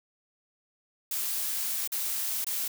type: noise with dropouts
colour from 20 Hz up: blue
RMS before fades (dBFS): -31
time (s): 1.11-2.68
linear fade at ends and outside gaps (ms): 5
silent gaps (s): 1.876-1.919 / 2.445-2.466
effects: none